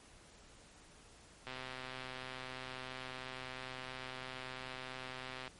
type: click train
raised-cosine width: 0.3 ms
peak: -28 dBFS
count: 518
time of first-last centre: 1.47-5.478 s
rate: 129 Hz
effects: pink hiss -60 dBFS RMS until 5.59 s + MP3 48 kbps